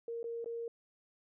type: tone with dropouts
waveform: sine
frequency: 465 Hz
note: A#4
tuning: 4 cents flat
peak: -37 dBFS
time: 0.08-0.68 s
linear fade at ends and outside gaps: 2 ms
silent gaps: 0.23-0.241 / 0.444-0.459 s
effects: none